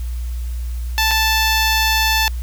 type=tone with dropouts; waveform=10% pulse; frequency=880 Hz; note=A5; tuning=in tune; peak=-6 dBFS; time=0.98-2.28 s; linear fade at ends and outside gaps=0 ms; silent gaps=1.11-1.114 s; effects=added 60 Hz sine -21 dBFS peak until 2.42 s + white hiss -44 dBFS RMS until 2.42 s